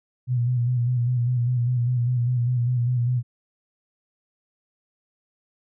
sine tone with vibrato, 122.5 Hz, B2, 14 cents flat, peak -19 dBFS, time 0.27-3.23 s, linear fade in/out 50 ms, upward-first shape square, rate 5 Hz, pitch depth 41 cents each way, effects none

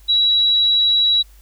sine tone, 3896 Hz, B7, 24 cents flat, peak -12 dBFS, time 0.08-1.23 s, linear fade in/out 20 ms, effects added 50 Hz sine -43 dBFS peak until 1.41 s + white hiss -54 dBFS RMS until 1.41 s

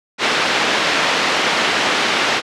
white band-pass noise, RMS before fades -17 dBFS, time 0.18-2.42 s, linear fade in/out 50 ms, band 230 to 3000 Hz, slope 12 dB/octave, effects low-pass 7000 Hz 12 dB/octave

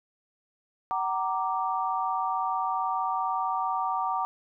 sine chord, Gb augmented, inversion none, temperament equal with one note detuned, 756.8 / 932.3 / 1174.7 Hz, Gb5 / Bb5 / D6, +39 / 0 / 0 cents, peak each -30 dBFS, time 0.91-4.25 s, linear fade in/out 0 ms, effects none

